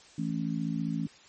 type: harmonic tone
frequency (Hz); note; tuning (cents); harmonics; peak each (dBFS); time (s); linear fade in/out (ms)
55; A1; 0; 3 / 4 / 5; -32 / -33 / -34; 0.18-1.07; 5
effects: white hiss -55 dBFS RMS until 1.28 s + MP3 32 kbps